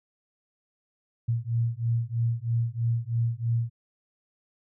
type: beating tone pair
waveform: sine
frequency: 115 / 118.1 Hz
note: A#2 / A#2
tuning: -23 / +23 cents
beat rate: 3.1 Hz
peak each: -27 dBFS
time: 1.28-3.7 s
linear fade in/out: 10 ms
effects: none